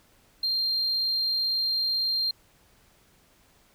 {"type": "tone", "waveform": "sine", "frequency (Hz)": 4186, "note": "C8", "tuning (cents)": 0, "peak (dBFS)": -22, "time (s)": [0.43, 2.31], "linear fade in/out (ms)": 5, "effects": ["tanh soft clip ceiling -21 dBFS", "pink hiss -61 dBFS RMS until 3.74 s"]}